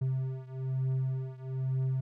triangle beating tone pair, 130.81 / 131.91 Hz, C3 / C3, 0 / +14 cents, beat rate 1.1 Hz, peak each -30 / -32 dBFS, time 0.01-2.01 s, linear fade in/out 10 ms, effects none

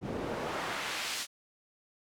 pink noise with band-pass filter sweep, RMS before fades -36 dBFS, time 0.01-1.27 s, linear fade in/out 50 ms, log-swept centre 220 to 5500 Hz, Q 0.71, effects none

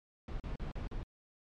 brown noise bursts, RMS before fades -39 dBFS, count 5, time 0.28-1.032 s, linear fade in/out 2 ms, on 120 ms, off 38 ms, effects low-pass 4000 Hz 12 dB/octave + MP3 96 kbps

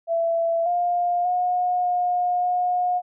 sine tone with pitch steps, 668 / 705 / 721 / 716 / 720 Hz, E5 / F5 / F#5 / F5 / F#5, +23 / +16 / -45 / +43 / -47 cents, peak -19 dBFS, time 0.07-3.02 s, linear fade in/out 50 ms, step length 590 ms, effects none

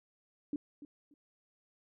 sine tone with echo, 290.6 Hz, D4, 18 cents flat, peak -32 dBFS, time 0.53-0.56 s, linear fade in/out 2 ms, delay 290 ms, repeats 2, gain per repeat -14 dB, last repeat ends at 1.14 s, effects none

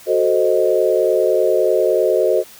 sine chord, F# diminished seventh, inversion none, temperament equal, 370 / 440 / 523.3 / 622.3 Hz, F#4 / A4 / C5 / Eb5, 0 / 0 / 0 / 0 cents, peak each -18 dBFS, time 0.06-2.44 s, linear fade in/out 50 ms, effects white hiss -42 dBFS RMS until 2.59 s

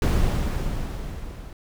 brown noise with level ramp, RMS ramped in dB -18 to -38 dBFS, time 0.02-1.53 s, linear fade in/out 2 ms, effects none

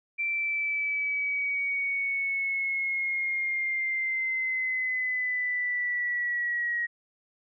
sine linear sweep, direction down, 2349 to 1893 Hz, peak -26 dBFS, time 0.18-6.87 s, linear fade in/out 20 ms, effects none

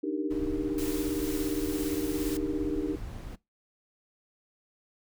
sine chord, Eb major seventh, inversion third, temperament equal, 293.7 / 311.1 / 392 / 466.2 Hz, D4 / Eb4 / G4 / Bb4, 0 / 0 / 0 / 0 cents, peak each -32 / -32 / -35 / -38 dBFS, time 0.03-2.96 s, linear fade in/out 10 ms
brown noise, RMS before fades -39 dBFS, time 0.3-3.36 s, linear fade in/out 10 ms
white noise with tremolo, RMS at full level -40 dBFS, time 0.78-2.37 s, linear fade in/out 2 ms, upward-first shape sine, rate 2.1 Hz, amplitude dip 25%
effects noise-tail reverb RT60 0.2 s tail -21 dB re dry

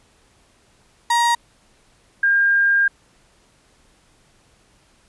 35% pulse / sine tone pair in turn, 944 / 1607 Hz, A#5 / G6, +22 / +43 cents, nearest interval major sixth, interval 921 cents, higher second, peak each -13 dBFS, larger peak neither, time 1.1-1.35 / 2.23-2.88 s, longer second, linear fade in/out 5 ms, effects pink hiss -57 dBFS RMS until 5.08 s + resampled to 24000 Hz

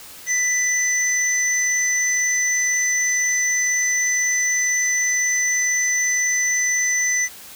sine tone pair together, 1984 / 6074 Hz, B6 / F#8, +7 / +44 cents, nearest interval octave + perfect fifth, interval 1937 cents, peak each -20 dBFS, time 0.26-7.29 s, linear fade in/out 50 ms, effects white hiss -40 dBFS RMS until 7.55 s

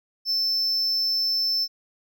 triangle tone, 5300 Hz, E8, 9 cents sharp, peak -20 dBFS, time 0.25-1.68 s, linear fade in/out 50 ms, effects none

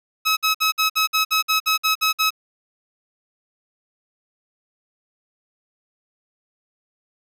15% pulse tone bursts, 1283 Hz, E6, 47 cents flat, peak -10 dBFS, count 12, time 0.25-2.306 s, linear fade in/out 20 ms, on 120 ms, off 56 ms, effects none

